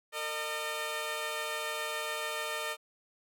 10% pulse tone pair together, 455 / 609 Hz, A#4 / D#5, -42 / -37 cents, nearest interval perfect fourth, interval 505 cents, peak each -30 / -27 dBFS, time 0.12-2.77 s, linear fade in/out 50 ms, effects none

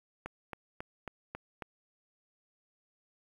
click train, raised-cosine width 0.5 ms, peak -24 dBFS, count 6, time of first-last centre 0.26-1.622 s, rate 3.67 Hz, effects 9-bit

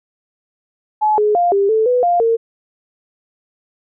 sine tone with pitch steps, 854 / 420.7 / 700 / 398 / 439.7 / 495.8 / 700 / 457.1 Hz, G#5 / G#4 / F5 / G4 / A4 / B4 / F5 / A#4, +48 / +22 / +4 / +26 / -1 / +7 / +4 / -34 cents, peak -11 dBFS, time 1.01-2.37 s, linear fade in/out 20 ms, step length 170 ms, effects none

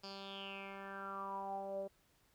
10% pulse tone with low-pass filter sweep, 196 Hz, G3, in tune, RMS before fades -45 dBFS, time 0.03-1.88 s, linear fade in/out 10 ms, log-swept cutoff 4900 to 520 Hz, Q 7.4, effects pink hiss -73 dBFS RMS until 2.34 s

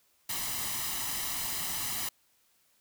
white noise with comb filter, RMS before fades -34 dBFS, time 0.29-2.09 s, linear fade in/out 5 ms, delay 1 ms, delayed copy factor +0.6, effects white hiss -69 dBFS RMS until 2.8 s

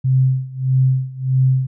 sine tone with tremolo, 130.81 Hz, C3, in tune, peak -10 dBFS, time 0.04-1.67 s, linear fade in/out 10 ms, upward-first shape sine, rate 1.6 Hz, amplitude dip 90%, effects none

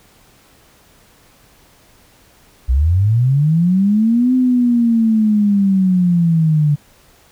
sine linear two-way sweep, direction up then down, 58.27 to 257.4 to 144.8 Hz, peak -10 dBFS, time 2.68-6.76 s, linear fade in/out 20 ms, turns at 4.34 s, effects pink hiss -50 dBFS RMS until 7.31 s

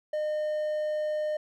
triangle tone, 609 Hz, D#5, 37 cents flat, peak -25 dBFS, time 0.13-1.37 s, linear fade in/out 5 ms, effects none

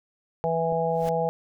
harmonic tone, 164.81 Hz, E3, in tune, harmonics 1 / 3 / 4 / 5, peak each -30 / -26 / -28 / -28 dBFS, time 0.44-1.29 s, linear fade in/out 0 ms
click, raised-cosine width 2 ms, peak -27 dBFS, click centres 0.724 s
pink noise with exponential growth, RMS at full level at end -37 dBFS, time 0.88-1.09 s, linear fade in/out 0 ms, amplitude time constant 44 ms
effects none

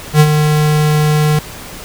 square tone with ADSR envelope, 151.5 Hz, D#3, 46 cents flat, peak -3 dBFS, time 0.13-1.39 s, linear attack 71 ms, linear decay 55 ms, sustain -7 dB, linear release 3 ms, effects pink hiss -30 dBFS RMS until 1.84 s

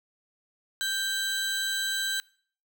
35% pulse tone pair together, 1571 / 3959 Hz, G6 / B7, +3 / +3 cents, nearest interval octave + major third, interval 1600 cents, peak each -28 dBFS, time 0.81-2.2 s, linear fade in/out 0 ms, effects noise-tail reverb RT60 0.5 s tail -24 dB re dry

